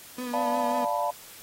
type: tone with vibrato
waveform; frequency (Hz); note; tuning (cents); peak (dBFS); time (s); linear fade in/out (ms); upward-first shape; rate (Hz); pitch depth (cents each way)
35% pulse; 246.9; B3; 0; -30; 0.18-0.85; 5; sine; 5.6; 35
type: chord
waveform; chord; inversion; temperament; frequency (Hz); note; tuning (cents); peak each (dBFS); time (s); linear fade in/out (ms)
sine; B half-diminished seventh; first; equal; 587.3 / 698.5 / 880 / 987.8; D5 / F5 / A5 / B5; 0 / 0 / 0 / 0; -30; 0.33-1.11; 10
effects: white hiss -47 dBFS RMS until 1.42 s + AAC 48 kbps